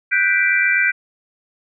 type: chord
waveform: sine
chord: G major seventh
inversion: third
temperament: equal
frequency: 1480 / 1568 / 1975.5 / 2349 Hz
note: F#6 / G6 / B6 / D7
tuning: 0 / 0 / 0 / 0 cents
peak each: -21 / -19 / -19 / -18 dBFS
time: 0.11-0.92 s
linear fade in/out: 20 ms
effects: none